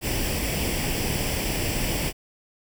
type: noise with comb filter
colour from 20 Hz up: pink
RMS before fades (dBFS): -26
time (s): 0.01-2.13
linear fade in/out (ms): 50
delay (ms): 0.38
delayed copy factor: +0.65
effects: none